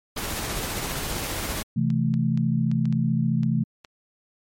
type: noise with tremolo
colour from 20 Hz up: pink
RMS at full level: -28 dBFS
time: 0.16-1.63 s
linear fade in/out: 10 ms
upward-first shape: sine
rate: 15 Hz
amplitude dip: 25%
type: chord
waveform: sine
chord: A minor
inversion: first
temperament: equal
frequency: 130.81 / 164.81 / 220 Hz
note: C3 / E3 / A3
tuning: 0 / 0 / 0 cents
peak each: -24 dBFS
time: 1.76-3.64 s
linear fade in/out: 10 ms
type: clicks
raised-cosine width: 0.2 ms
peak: -25 dBFS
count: 8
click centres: 1.903 / 2.14 / 2.375 / 2.715 / 2.855 / 2.926 / 3.433 / 3.848 s
effects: MP3 64 kbps